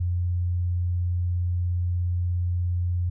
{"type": "tone", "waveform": "sine", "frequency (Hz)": 88.3, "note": "F2", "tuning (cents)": 20, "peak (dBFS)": -22, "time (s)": [0, 3.1], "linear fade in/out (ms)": 10, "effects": []}